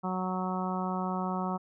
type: harmonic tone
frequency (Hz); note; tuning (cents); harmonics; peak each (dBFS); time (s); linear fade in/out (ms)
185; F#3; 0; 1 / 2 / 3 / 4 / 5 / 6 / 7; -32 / -40 / -42 / -37 / -38 / -39 / -40; 0.03-1.58; 20
effects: none